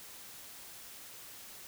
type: silence
effects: white hiss -50 dBFS RMS until 1.67 s